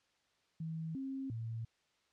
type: tone with pitch steps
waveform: sine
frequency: 161.3 / 268.2 / 113.7 Hz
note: E3 / C4 / A#2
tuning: -37 / +43 / -43 cents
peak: -38 dBFS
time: 0.6-1.65 s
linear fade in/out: 5 ms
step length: 350 ms
effects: white hiss -75 dBFS RMS until 2.12 s + low-pass 5000 Hz 12 dB/octave